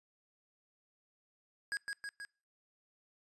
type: tone with echo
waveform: square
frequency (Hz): 1647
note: G#6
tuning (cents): -15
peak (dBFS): -35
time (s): 1.72-1.77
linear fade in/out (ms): 0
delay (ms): 160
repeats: 3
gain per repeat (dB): -3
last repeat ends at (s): 2.25
effects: noise-tail reverb RT60 0.4 s tail -26 dB re dry + resampled to 24000 Hz